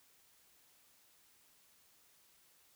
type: silence
effects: white hiss -68 dBFS RMS until 2.75 s